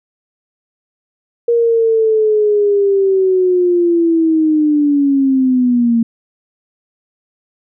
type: linear sweep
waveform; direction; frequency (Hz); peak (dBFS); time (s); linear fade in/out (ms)
sine; down; 472.8 to 228.1; -9; 1.48-6.03; 5
effects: none